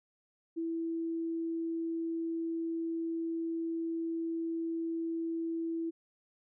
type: tone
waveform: sine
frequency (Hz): 330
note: E4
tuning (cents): +2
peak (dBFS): -32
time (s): 0.56-5.91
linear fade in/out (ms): 20
effects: none